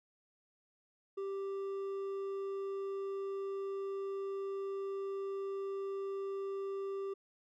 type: tone with hard clipping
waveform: sine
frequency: 392 Hz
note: G4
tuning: in tune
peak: -38 dBFS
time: 1.17-7.14 s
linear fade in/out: 10 ms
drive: 5 dB
effects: none